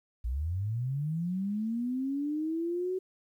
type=linear sweep; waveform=sine; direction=up; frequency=55 to 377.5 Hz; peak=-29 dBFS; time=0.24-2.99 s; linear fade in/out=10 ms; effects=11-bit